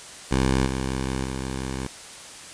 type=tone with level steps; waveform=10% pulse; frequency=65.7 Hz; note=C2; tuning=8 cents sharp; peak=-11 / -17 / -20 dBFS; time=0.31-1.87 s; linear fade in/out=5 ms; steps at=0.66 / 1.24 s; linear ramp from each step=2 ms; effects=white hiss -41 dBFS RMS until 2.53 s + resampled to 22050 Hz